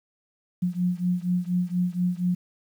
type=beating tone pair; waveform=sine; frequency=177.1 / 181.3 Hz; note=F3 / F#3; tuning=+24 / -35 cents; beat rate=4.2 Hz; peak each=-25 / -26 dBFS; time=0.62-2.35 s; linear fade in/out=10 ms; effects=9-bit